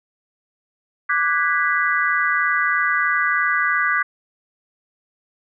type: chord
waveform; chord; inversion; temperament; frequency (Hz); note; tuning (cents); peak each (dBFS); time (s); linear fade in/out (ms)
sine; G# half-diminished seventh; second; equal with one note detuned; 1174.7 / 1480 / 1643.1 / 1975.5; D6 / F#6 / G#6 / B6; 0 / 0 / -19 / 0; -22; 1.09-4.03; 10
effects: none